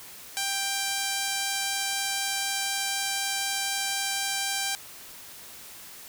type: tone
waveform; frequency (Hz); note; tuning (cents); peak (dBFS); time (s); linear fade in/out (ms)
5% pulse; 788; G5; +9; -15; 0.37-4.75; 0
effects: white hiss -45 dBFS RMS until 6.08 s